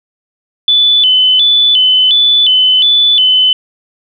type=tone with vibrato; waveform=sine; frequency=3245 Hz; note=G#7; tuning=41 cents flat; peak=-5 dBFS; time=0.68-3.53 s; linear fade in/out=2 ms; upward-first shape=square; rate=1.4 Hz; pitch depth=120 cents each way; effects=none